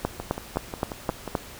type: two click trains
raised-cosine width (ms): 1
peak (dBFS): -17 / -9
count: 7 / 6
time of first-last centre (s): 0.2-1.277 / 0.05-1.352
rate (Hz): 5.57 / 3.84
effects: pink hiss -43 dBFS RMS until 1.59 s